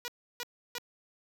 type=tone bursts; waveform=5% pulse; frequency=483.4 Hz; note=B4; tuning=37 cents flat; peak=-24 dBFS; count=3; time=0.05-0.783 s; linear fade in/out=0 ms; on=31 ms; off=320 ms; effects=none